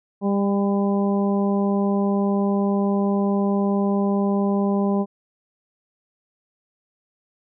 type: harmonic tone with a mistuned harmonic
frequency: 199.5 Hz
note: G3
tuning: 31 cents sharp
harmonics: 1 / 2 / 3 / 4 / 5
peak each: -19 / -25 / -29 / -31 / -33 dBFS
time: 0.21-5.06 s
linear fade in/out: 50 ms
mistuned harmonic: 5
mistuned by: +16 cents
effects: none